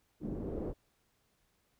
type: noise with low-pass filter sweep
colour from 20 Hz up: pink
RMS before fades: -38 dBFS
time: 0.2-0.74 s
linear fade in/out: 50 ms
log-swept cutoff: 310 to 500 Hz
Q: 2.3
effects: pink hiss -75 dBFS RMS until 1.79 s